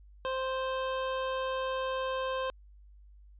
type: tone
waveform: 25% pulse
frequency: 523.3 Hz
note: C5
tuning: in tune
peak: -27 dBFS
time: 0.25-2.5 s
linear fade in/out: 0 ms
effects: added 50 Hz sine -52 dBFS peak until 3.39 s + resampled to 8000 Hz